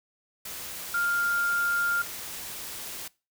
sine tone in noise, 1400 Hz, F6, 4 cents sharp, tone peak -24 dBFS, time 0.94-2.02 s, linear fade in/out 5 ms, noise white, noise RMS -38 dBFS, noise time 0.45-3.08 s, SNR +11 dB, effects noise-tail reverb RT60 0.3 s tail -22 dB re dry

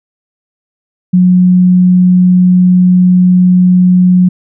sine tone, 181.4 Hz, F#3, 34 cents flat, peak -3 dBFS, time 1.13-4.29 s, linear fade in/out 10 ms, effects none

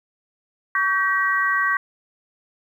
sine tone cluster, 1131 / 1558 / 1910 Hz, C#6 / G6 / A#6, +34 / -11 / +42 cents, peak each -22 dBFS, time 0.75-1.77 s, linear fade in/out 2 ms, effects 9-bit

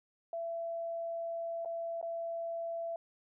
sine tone with dropouts, 670 Hz, E5, 28 cents sharp, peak -35 dBFS, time 0.33-2.96 s, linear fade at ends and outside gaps 2 ms, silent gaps 1.649-1.657 / 2.014-2.027 s, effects none

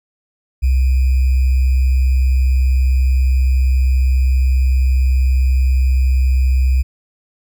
sine tone with sample-and-hold, 64.8 Hz, C2, 16 cents flat, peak -10 dBFS, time 0.62-6.83 s, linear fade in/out 20 ms, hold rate 2450 Hz, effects none

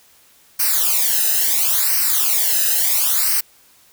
blue noise with flanger, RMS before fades -17 dBFS, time 0.59-3.41 s, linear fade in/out 10 ms, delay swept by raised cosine 0.28 to 0.9 ms, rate 0.73 Hz, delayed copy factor -1, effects white hiss -52 dBFS RMS until 3.92 s

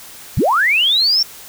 sine linear sweep, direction up, 53.4 to 5550 Hz, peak -11 dBFS, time 0.37-1.23 s, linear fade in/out 5 ms, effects white hiss -37 dBFS RMS until 1.48 s

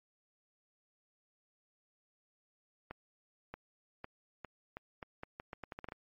accelerating click train, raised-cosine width 0.5 ms, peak -28 dBFS, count 15, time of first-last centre 2.91-5.921 s, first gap 630 ms, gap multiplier 0.8, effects MP3 32 kbps

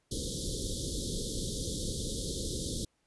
pink band-stop noise, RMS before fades -35 dBFS, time 0.11-2.85 s, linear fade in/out 5 ms, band 540 to 3300 Hz, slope 96 dB/octave, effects pink hiss -75 dBFS RMS until 3.06 s + resampled to 24000 Hz

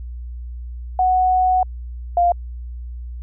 sine tone pair in turn, 740 / 698.5 Hz, F#5 / F5, 0 / 0 cents, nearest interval minor second, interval 100 cents, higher first, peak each -13 / -12 dBFS, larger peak second, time 0.99-1.63 / 2.17-2.32 s, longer first, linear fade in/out 2 ms, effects added 60 Hz sine -28 dBFS peak until 3.22 s

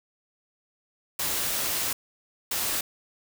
white noise bursts at uneven times, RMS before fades -28 dBFS, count 2, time 1.19-1.93 / 2.51-2.81 s, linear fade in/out 5 ms, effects none

